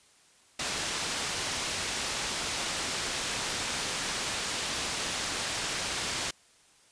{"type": "low-pass noise", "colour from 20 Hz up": "white", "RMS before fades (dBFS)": -33, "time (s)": [0.59, 6.31], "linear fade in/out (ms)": 5, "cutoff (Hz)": 6300, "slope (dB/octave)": 12, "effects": ["white hiss -61 dBFS RMS until 6.91 s", "resampled to 22050 Hz"]}